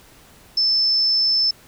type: tone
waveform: sine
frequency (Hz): 5274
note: E8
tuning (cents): 0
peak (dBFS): -15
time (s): 0.57-1.51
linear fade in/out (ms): 5
effects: pink hiss -49 dBFS RMS until 1.67 s